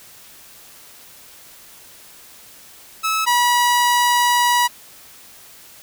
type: tone pair in turn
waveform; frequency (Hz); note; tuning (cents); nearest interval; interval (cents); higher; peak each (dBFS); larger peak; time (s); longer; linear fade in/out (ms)
sawtooth; 1299 / 969.5; E6 / B5; -26 / -32; perfect fourth; 506; first; -14 / -10; second; 3.03-3.26 / 3.26-4.68; second; 20
effects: white hiss -44 dBFS RMS until 5.82 s